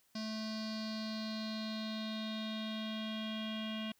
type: tone with low-pass filter sweep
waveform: square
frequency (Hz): 218.2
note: A3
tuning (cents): -14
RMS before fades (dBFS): -40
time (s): 0.15-3.92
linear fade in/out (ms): 5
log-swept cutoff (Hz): 4900 to 3100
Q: 6.8
effects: white hiss -72 dBFS RMS until 3.99 s